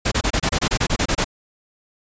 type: noise bursts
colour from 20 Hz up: pink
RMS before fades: -19 dBFS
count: 13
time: 0.05-1.245 s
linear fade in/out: 10 ms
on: 67 ms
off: 27 ms
effects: resampled to 16000 Hz